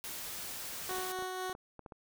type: noise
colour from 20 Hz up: white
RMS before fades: -42 dBFS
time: 0.04-1.12 s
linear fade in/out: 0 ms
type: tone with tremolo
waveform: 15% pulse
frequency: 370.8 Hz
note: F#4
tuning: 4 cents sharp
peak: -29 dBFS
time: 0.89-1.53 s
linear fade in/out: 2 ms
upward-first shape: sine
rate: 4 Hz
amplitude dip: 25%
type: clicks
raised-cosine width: 1 ms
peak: -33 dBFS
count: 9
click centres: 0.911 / 0.985 / 1.189 / 1.224 / 1.496 / 1.551 / 1.793 / 1.862 / 1.922 s
effects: none